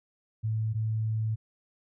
sine tone pair in turn, 110 / 110 Hz, A2 / A2, 0 / 0 cents, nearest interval unison, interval 0 cents, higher neither, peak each -26 dBFS, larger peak neither, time 0.43-0.74 / 0.74-1.36 s, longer second, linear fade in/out 20 ms, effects none

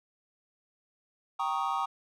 triangle chord, Eb dominant seventh, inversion first, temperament equal, 784 / 932.3 / 1108.7 / 1244.5 Hz, G5 / Bb5 / Db6 / Eb6, 0 / 0 / 0 / 0 cents, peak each -32 dBFS, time 1.39-1.86 s, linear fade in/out 10 ms, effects none

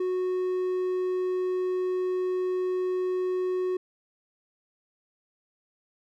triangle tone, 367.5 Hz, F#4, 12 cents flat, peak -23 dBFS, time 0-3.77 s, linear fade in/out 5 ms, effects none

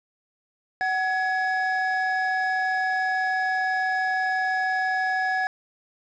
triangle tone pair together, 751 / 1683.3 Hz, F#5 / G#6, +26 / +23 cents, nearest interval octave + major second, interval 1397 cents, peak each -23 dBFS, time 0.81-5.47 s, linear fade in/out 0 ms, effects resampled to 16000 Hz + 8-bit

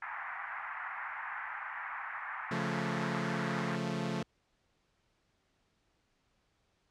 white band-pass noise, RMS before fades -41 dBFS, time 0.02-3.76 s, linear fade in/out 2 ms, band 800 to 2000 Hz, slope 48 dB/octave
sawtooth chord, Db augmented, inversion none, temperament equal, 138.59 / 174.61 / 220 Hz, Db3 / F3 / A3, 0 / 0 / 0 cents, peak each -35 / -33 / -33 dBFS, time 2.51-4.23 s, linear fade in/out 5 ms
effects pink hiss -75 dBFS RMS until 6.9 s + low-pass 6000 Hz 12 dB/octave

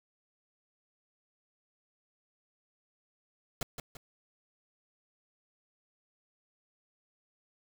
pink noise with echo, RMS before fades -34 dBFS, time 3.61-3.63 s, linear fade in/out 2 ms, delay 170 ms, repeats 2, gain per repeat -7 dB, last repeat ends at 3.97 s, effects none

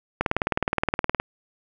click train, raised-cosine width 0.5 ms, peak -6 dBFS, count 20, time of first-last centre 0.21-1.2 s, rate 19.2 Hz, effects none

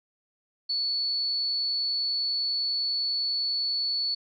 sine tone, 4435 Hz, C#8, in tune, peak -25 dBFS, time 0.69-4.15 s, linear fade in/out 10 ms, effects none

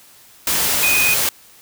sine tone in noise, 2489 Hz, D#7, in tune, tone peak -15 dBFS, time 0.83-1.14 s, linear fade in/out 2 ms, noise white, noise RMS -18 dBFS, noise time 0.47-1.29 s, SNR 0 dB, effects white hiss -47 dBFS RMS until 1.61 s

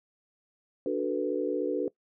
sine chord, B minor seventh, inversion first, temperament equal, 293.7 / 370 / 440 / 493.9 Hz, D4 / F#4 / A4 / B4, 0 / 0 / 0 / 0 cents, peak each -32 dBFS, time 0.86-1.88 s, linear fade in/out 2 ms, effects noise-tail reverb RT60 0.1 s tail -21 dB re dry

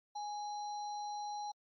sine tone with sample-and-hold, 830.6 Hz, G#5, in tune, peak -38 dBFS, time 0.15-1.52 s, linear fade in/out 10 ms, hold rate 4900 Hz, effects MP3 32 kbps

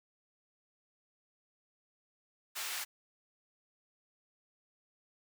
pink high-pass noise, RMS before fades -39 dBFS, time 2.55-2.85 s, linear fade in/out 20 ms, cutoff 1400 Hz, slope 12 dB/octave, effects none

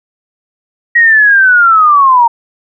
sine linear sweep, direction down, 1905 to 914 Hz, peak -3 dBFS, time 0.95-2.28 s, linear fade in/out 10 ms, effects none

